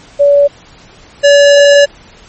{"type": "tone pair in turn", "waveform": ["sine", "square"], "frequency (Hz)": [571, 571], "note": ["D5", "D5"], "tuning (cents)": [-49, -49], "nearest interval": "unison", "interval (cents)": 0, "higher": "neither", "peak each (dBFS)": -3, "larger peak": "neither", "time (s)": [[0.19, 0.48], [1.23, 1.86]], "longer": "second", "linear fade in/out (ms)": 20, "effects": ["pink hiss -39 dBFS RMS until 2.28 s", "MP3 32 kbps"]}